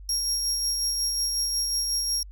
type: tone with tremolo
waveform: 30% pulse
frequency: 5588 Hz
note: F8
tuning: in tune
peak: -19 dBFS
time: 0.09-2.23 s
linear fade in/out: 2 ms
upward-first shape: sine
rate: 5.5 Hz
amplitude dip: 30%
effects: added 48 Hz sine -40 dBFS peak until 2.31 s